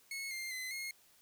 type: tone with pitch steps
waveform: sawtooth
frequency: 2187 / 2106 / 2037 / 2151 Hz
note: C#7 / C7 / C7 / C7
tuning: -24 / +11 / -47 / +47 cents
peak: -36 dBFS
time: 0.11-0.91 s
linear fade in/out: 2 ms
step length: 200 ms
effects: white hiss -66 dBFS RMS until 1.21 s